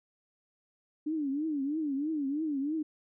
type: tone with vibrato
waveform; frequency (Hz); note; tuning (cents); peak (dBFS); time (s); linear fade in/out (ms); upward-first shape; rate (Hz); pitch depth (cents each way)
sine; 293.7; D4; 0; -29; 1.06-2.83; 10; triangle; 3.1; 180
effects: none